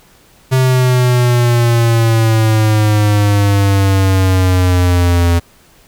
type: exponential sweep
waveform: square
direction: down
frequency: 130.81 to 85.1 Hz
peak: -9 dBFS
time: 0.51-5.4 s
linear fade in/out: 20 ms
effects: pink hiss -47 dBFS RMS until 5.87 s